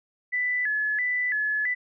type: tone with vibrato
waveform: sine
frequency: 1843 Hz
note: A#6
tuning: 20 cents flat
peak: -23 dBFS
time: 0.32-1.75 s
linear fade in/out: 20 ms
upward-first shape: square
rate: 1.5 Hz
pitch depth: 130 cents each way
effects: none